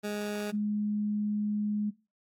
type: tone pair in turn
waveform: 20% pulse / sine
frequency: 207.7 / 209 Hz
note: G#3 / G#3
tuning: 0 / +11 cents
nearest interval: unison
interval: 11 cents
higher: second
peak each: -27 dBFS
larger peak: neither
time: 0.03-0.52 / 0.52-1.91 s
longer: second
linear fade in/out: 20 ms
effects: noise-tail reverb RT60 0.3 s tail -21 dB re dry + AAC 64 kbps